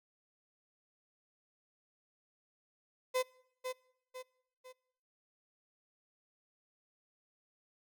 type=tone with echo; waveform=35% pulse; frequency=510 Hz; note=C5; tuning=44 cents flat; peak=-28 dBFS; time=3.14-3.23 s; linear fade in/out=20 ms; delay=500 ms; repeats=3; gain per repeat=-7 dB; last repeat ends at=4.73 s; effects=noise-tail reverb RT60 0.8 s tail -24 dB re dry